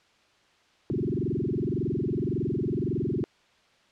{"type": "tone with frequency modulation", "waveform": "sine", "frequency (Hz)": 247.9, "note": "B3", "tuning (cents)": 7, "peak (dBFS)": -25, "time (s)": [0.9, 3.24], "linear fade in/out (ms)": 0, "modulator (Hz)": 21.8, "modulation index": 6.6, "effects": ["white hiss -62 dBFS RMS until 3.91 s", "low-pass 4000 Hz 12 dB/octave"]}